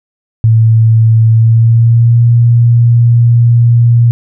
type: tone with pitch glide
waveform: sine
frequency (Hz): 112.5 to 118.23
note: A2 to A#2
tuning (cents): +39 to +25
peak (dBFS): -3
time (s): 0.44-4.11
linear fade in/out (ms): 0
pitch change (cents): +86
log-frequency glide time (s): 1.31-2.23
effects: none